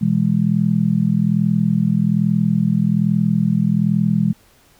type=chord; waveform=sine; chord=E major; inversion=second; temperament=just; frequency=123.61 / 164.81 / 206 Hz; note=B2 / E3 / G#3; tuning=+2 / 0 / -14 cents; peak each=-22 / -17 / -17 dBFS; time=0.01-4.33 s; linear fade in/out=10 ms; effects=pink hiss -53 dBFS RMS until 4.79 s